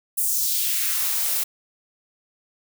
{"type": "noise with high-pass filter sweep", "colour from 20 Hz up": "blue", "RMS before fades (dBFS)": -23, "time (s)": [0.17, 1.44], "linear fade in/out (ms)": 10, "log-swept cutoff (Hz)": [9900, 330], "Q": 1.5, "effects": []}